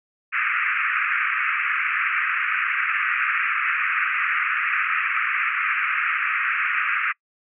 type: band-pass noise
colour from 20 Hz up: pink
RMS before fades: -23 dBFS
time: 0.32-7.13 s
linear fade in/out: 20 ms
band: 1200 to 2600 Hz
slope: 96 dB/octave
effects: noise-tail reverb RT60 0.1 s tail -26 dB re dry